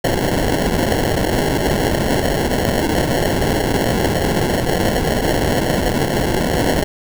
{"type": "noise with sample-and-hold", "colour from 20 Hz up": "white", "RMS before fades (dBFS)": -17, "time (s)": [0.04, 6.84], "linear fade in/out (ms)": 5, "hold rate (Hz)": 1225, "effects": []}